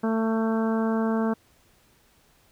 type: harmonic tone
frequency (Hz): 223.2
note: A3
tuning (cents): +25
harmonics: 1 / 2 / 3 / 4 / 5 / 6 / 7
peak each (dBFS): -23 / -29 / -33 / -35 / -37 / -39 / -40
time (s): 0.03-1.34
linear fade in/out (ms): 10
effects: pink hiss -61 dBFS RMS until 2.51 s